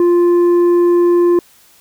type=tone with tanh clipping; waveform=sine; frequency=348.8 Hz; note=F4; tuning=2 cents flat; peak=-9 dBFS; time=0-1.39 s; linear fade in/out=2 ms; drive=5 dB; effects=white hiss -48 dBFS RMS until 1.8 s

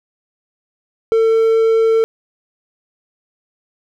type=tone; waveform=triangle; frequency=449.2 Hz; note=A4; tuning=36 cents sharp; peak=-8 dBFS; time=1.12-2.04 s; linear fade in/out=0 ms; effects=none

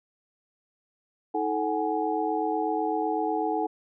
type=tone cluster; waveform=sine; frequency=317.6 / 435 / 747 / 835 Hz; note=D#4 / A4 / F#5 / G#5; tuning=+36 / -20 / +16 / +9 cents; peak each=-30 dBFS; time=1.34-3.67 s; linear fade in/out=10 ms; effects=none

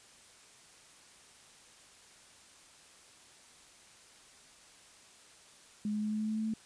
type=tone with pitch steps; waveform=sine; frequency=210 / 211.5 / 212.9 / 214.4 / 215.9 / 217.4 / 218.9 / 220.4 Hz; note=G#3 / G#3 / G#3 / A3 / A3 / A3 / A3 / A3; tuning=+19 / +32 / +43 / -45 / -33 / -21 / -9 / +3 cents; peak=-31 dBFS; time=5.85-6.538 s; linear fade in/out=2 ms; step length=86 ms; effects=white hiss -58 dBFS RMS until 6.65 s + resampled to 22050 Hz

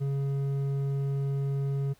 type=tone with hard clipping; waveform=sine; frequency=138.59 Hz; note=C#3; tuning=in tune; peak=-28 dBFS; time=0-1.94 s; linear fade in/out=20 ms; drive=6 dB; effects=pink hiss -63 dBFS RMS until 1.99 s

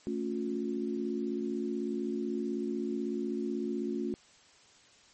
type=tone cluster; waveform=sine; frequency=222 / 278 / 356.4 Hz; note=A3 / C#4 / F4; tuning=+16 / +5 / +35 cents; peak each=-35 / -36 / -35 dBFS; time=0.07-4.14 s; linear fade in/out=0 ms; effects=white hiss -60 dBFS RMS until 5.13 s + MP3 32 kbps

